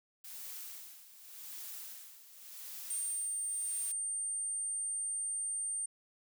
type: noise with tremolo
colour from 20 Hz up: blue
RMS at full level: -45 dBFS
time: 0.24-3.92 s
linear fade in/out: 5 ms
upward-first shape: sine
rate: 0.87 Hz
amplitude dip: 75%
type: tone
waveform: sine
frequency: 8800 Hz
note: C#9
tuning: 14 cents flat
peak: -34 dBFS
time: 2.9-5.86 s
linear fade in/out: 5 ms
effects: none